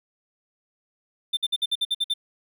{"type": "tone bursts", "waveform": "triangle", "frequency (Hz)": 3567, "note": "A7", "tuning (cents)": 23, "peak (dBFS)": -19, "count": 9, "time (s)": [1.33, 2.139], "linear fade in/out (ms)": 10, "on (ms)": 41, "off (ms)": 55, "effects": []}